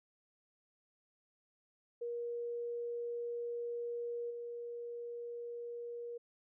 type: tone with level steps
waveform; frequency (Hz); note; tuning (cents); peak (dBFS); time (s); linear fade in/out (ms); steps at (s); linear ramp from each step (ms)
sine; 474.6; A#4; +31; -37 / -41; 2.01-6.18; 10; 4.3; 10
effects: none